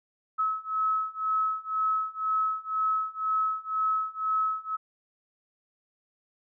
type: beating tone pair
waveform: sine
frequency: 1289 / 1291 Hz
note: E6 / E6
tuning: -39 / -37 cents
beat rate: 2 Hz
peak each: -29 / -28 dBFS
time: 0.38-4.77 s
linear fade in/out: 20 ms
effects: none